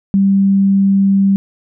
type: tone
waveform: sine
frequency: 196 Hz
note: G3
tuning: in tune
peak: -8 dBFS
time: 0.14-1.36 s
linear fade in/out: 0 ms
effects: none